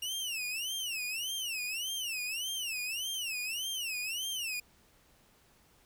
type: tone with vibrato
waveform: sawtooth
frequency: 2794 Hz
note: F7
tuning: in tune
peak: -31 dBFS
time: 0.02-4.6 s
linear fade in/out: 5 ms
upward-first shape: sine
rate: 1.7 Hz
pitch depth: 230 cents each way
effects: pink hiss -65 dBFS RMS until 5.85 s